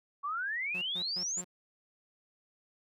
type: exponential sweep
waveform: sine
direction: up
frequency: 1103 to 7500 Hz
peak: -32 dBFS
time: 0.23-1.42 s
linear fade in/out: 20 ms
type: tone bursts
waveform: sawtooth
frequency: 180.3 Hz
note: F#3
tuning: 45 cents flat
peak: -40 dBFS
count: 4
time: 0.74-1.446 s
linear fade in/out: 10 ms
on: 79 ms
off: 130 ms
effects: none